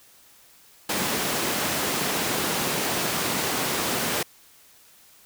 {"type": "high-pass noise", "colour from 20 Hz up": "pink", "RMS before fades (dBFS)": -26, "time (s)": [0.89, 4.23], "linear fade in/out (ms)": 5, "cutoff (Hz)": 190, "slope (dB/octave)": 12, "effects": ["white hiss -54 dBFS RMS until 5.25 s"]}